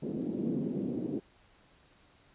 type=band-pass noise; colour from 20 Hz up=pink; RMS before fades=-34 dBFS; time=0.02-1.2 s; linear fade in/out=10 ms; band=190 to 370 Hz; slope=24 dB/octave; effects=pink hiss -63 dBFS RMS until 2.34 s + resampled to 8000 Hz